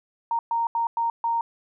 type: tone bursts at uneven times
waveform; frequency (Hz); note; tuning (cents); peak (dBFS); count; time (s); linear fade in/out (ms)
sine; 927; A#5; -10; -21; 5; 0.31-0.39 / 0.51-0.67 / 0.75-0.87 / 0.97-1.1 / 1.24-1.41; 2
effects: none